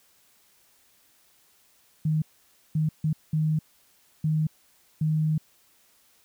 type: tone bursts at uneven times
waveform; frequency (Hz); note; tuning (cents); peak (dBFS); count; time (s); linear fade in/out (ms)
sine; 155.56; D#3; 0; -21; 6; 2.05-2.22 / 2.75-2.89 / 3.04-3.13 / 3.33-3.59 / 4.24-4.47 / 5.01-5.38; 5
effects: white hiss -62 dBFS RMS until 6.24 s